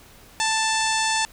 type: harmonic tone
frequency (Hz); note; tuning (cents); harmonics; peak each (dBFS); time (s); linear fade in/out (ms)
883; A5; +6; 1 / 2 / 3 / 4 / 5 / 6 / 7 / 8 / 9 / 10; -24 / -27 / -29 / -30 / -31 / -32 / -32 / -33 / -34 / -34; 0.4-1.25; 0
effects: pink hiss -49 dBFS RMS until 1.32 s